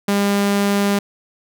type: tone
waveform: sawtooth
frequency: 201.3 Hz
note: G3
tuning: 46 cents sharp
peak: -11 dBFS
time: 0.08-0.99 s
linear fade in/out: 5 ms
effects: none